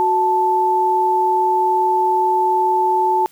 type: tone pair together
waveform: sine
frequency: 369.5 / 878.8 Hz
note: F#4 / A5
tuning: -2 / -2 cents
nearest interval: octave + minor third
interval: 1500 cents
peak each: -20 / -14 dBFS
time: 0-3.26 s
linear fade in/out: 0 ms
effects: white hiss -51 dBFS RMS until 3.31 s